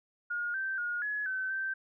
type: tone with pitch steps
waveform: sine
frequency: 1429 / 1557 / 1434 / 1691 / 1529 / 1557 Hz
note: F6 / G6 / F6 / G#6 / G6 / G6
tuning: +39 / -12 / +45 / +31 / -44 / -12 cents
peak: -31 dBFS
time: 0.3-1.74 s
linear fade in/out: 10 ms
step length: 240 ms
effects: none